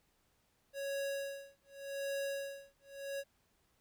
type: tone with tremolo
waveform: square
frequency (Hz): 554.4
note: C#5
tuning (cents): 0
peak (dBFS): -36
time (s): 0.73-3.24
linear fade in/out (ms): 50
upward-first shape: sine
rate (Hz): 0.86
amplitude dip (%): 100
effects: pink hiss -75 dBFS RMS until 3.8 s